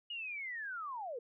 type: linear sweep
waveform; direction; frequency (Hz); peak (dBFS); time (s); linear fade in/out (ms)
sine; down; 2900 to 445; -39; 0.1-1.19; 5
effects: none